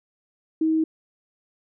sine tone, 318.1 Hz, D#4, 38 cents sharp, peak -18 dBFS, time 0.61-0.84 s, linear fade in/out 5 ms, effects none

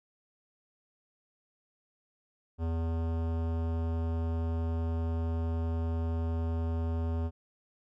sine tone with hard clipping, 82.3 Hz, E2, 2 cents flat, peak -31 dBFS, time 2.58-7.31 s, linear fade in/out 50 ms, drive 18 dB, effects none

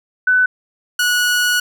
sine / sawtooth tone pair in turn, 1500 / 1464 Hz, F#6 / F#6, +23 / -19 cents, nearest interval unison, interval 42 cents, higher first, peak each -10 dBFS, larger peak neither, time 0.27-0.46 / 0.99-1.6 s, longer second, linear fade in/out 5 ms, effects none

